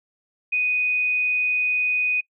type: tone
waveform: sine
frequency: 2489 Hz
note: D#7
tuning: in tune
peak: -19 dBFS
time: 0.52-2.21 s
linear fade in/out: 10 ms
effects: noise-tail reverb RT60 0.1 s tail -24 dB re dry